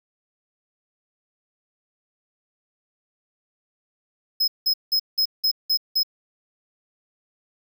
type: tone bursts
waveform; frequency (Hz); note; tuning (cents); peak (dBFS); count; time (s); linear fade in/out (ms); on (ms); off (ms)
square; 5120; D#8; +49; -18; 7; 4.4-6.033; 10; 79; 180
effects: none